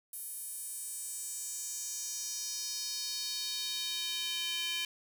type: tone with high-pass filter sweep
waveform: square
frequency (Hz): 341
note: F4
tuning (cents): -41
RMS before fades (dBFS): -38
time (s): 0.13-4.85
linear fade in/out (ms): 2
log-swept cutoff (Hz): 11000 to 2800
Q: 3.1
effects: none